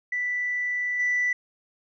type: tone with level steps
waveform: sine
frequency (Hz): 1975.5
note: B6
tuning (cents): 0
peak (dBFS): -24 / -20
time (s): 0.12-1.33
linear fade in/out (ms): 5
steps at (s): 0.99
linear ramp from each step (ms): 10
effects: tanh soft clip ceiling -18 dBFS